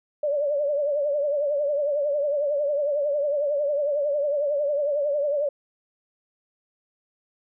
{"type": "tone with vibrato", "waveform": "sine", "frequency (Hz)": 579, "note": "D5", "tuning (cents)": -25, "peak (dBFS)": -21, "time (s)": [0.23, 5.49], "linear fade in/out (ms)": 5, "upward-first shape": "triangle", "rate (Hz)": 11, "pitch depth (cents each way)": 92, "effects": []}